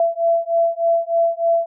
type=beating tone pair; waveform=sine; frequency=670 / 673.3 Hz; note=E5 / E5; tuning=+28 / +36 cents; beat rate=3.3 Hz; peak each=-18 dBFS; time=0-1.66 s; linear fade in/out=2 ms; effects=none